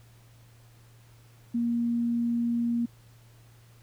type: tone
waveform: sine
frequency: 235.6 Hz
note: A#3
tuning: 19 cents sharp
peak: -24 dBFS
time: 1.54-2.86 s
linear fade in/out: 10 ms
effects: added 116 Hz sine -53 dBFS peak until 3.82 s + pink hiss -61 dBFS RMS until 3.82 s